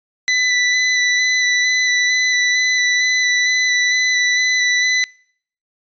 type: tone with vibrato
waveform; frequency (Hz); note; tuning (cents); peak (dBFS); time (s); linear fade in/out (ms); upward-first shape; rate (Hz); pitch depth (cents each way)
sawtooth; 1990; B6; +13; -10; 0.28-5.04; 0; square; 2.2; 11
effects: noise-tail reverb RT60 0.6 s tail -25 dB re dry + resampled to 16000 Hz